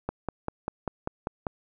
click train, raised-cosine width 1 ms, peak -15 dBFS, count 8, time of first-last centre 0.09-1.468 s, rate 5.08 Hz, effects none

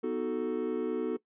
triangle chord, B dominant seventh, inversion none, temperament equal, 246.9 / 311.1 / 370 / 440 Hz, B3 / D#4 / F#4 / A4, 0 / 0 / 0 / 0 cents, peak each -34 / -35 / -32 / -31 dBFS, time 0.03-1.17 s, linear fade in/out 10 ms, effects noise-tail reverb RT60 0.1 s tail -19 dB re dry + resampled to 8000 Hz

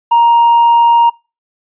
sine tone with hard clipping, 937 Hz, A#5, 9 cents sharp, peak -6 dBFS, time 0.11-1.1 s, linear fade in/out 10 ms, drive 2 dB, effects noise-tail reverb RT60 0.3 s tail -26 dB re dry + resampled to 8000 Hz

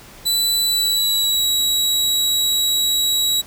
sawtooth tone with pitch glide, 3975 to 3875 Hz, B7 to B7, +10 to -34 cents, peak -13 dBFS, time 0.25-3.42 s, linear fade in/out 20 ms, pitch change -44 cents, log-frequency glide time 0.63-1.49 s, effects pink hiss -42 dBFS RMS until 3.46 s

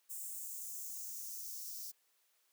violet noise with high-pass filter sweep, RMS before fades -45 dBFS, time 0.09-1.92 s, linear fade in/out 20 ms, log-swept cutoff 7900 to 5200 Hz, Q 3.2, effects white hiss -75 dBFS RMS until 2.52 s + high-pass 400 Hz 12 dB/octave

